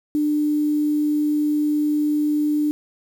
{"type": "tone with quantisation", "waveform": "sine", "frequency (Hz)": 298.4, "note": "D4", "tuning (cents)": 28, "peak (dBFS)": -17, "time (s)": [0.15, 2.71], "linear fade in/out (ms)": 0, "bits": 7, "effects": []}